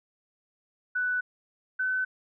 sine tone pair in turn, 1489 / 1515 Hz, F#6 / F#6, +11 / +40 cents, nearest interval unison, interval 29 cents, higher second, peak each -25 dBFS, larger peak neither, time 0.95-1.21 / 1.79-2.05 s, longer neither, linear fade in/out 10 ms, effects none

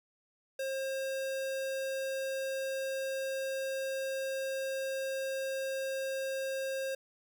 square tone, 535 Hz, C5, 38 cents sharp, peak -34 dBFS, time 0.59-6.95 s, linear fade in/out 5 ms, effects none

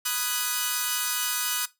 5% pulse chord, G# minor seventh, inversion first, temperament equal, 987.8 / 1244.5 / 1480 / 1661.2 Hz, B5 / D#6 / F#6 / G#6, 0 / 0 / 0 / 0 cents, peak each -22 / -18 / -17 / -23 dBFS, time 0.05-1.66 s, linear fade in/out 10 ms, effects noise-tail reverb RT60 0.2 s tail -18 dB re dry

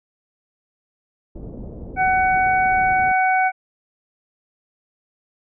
pink low-pass noise, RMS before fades -34 dBFS, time 1.35-3.12 s, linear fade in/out 5 ms, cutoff 530 Hz, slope 24 dB/octave
harmonic tone, 750 Hz, F#5, 23 cents sharp, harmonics 1 / 2 / 3, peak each -16 / -22 / -23 dBFS, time 1.96-3.52 s, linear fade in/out 50 ms
effects none

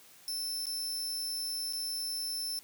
sawtooth tone with dropouts, 5310 Hz, E8, 12 cents sharp, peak -31 dBFS, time 0.28-2.59 s, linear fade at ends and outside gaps 0 ms, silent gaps 0.656-0.668 / 1.726-1.733 s, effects white hiss -57 dBFS RMS until 2.63 s + high-pass 80 Hz 12 dB/octave

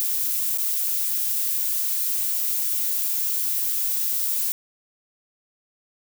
violet noise with dropouts, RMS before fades -24 dBFS, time 0-4.52 s, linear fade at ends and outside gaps 0 ms, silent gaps 0.575-0.584 s, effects none

